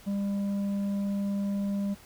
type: tone with tanh clipping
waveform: sine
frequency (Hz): 199.9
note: G3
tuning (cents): +34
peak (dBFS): -28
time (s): 0.06-1.95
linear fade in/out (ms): 20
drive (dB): 6
effects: pink hiss -53 dBFS RMS until 2.05 s